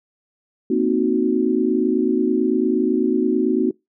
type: chord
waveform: sine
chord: C half-diminished seventh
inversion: third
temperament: equal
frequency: 233.1 / 261.6 / 311.1 / 370 Hz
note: Bb3 / C4 / Eb4 / Gb4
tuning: 0 / 0 / 0 / 0 cents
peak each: -22 / -21 / -22 / -20 dBFS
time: 0.7-3.71 s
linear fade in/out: 5 ms
effects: noise-tail reverb RT60 0.2 s tail -25 dB re dry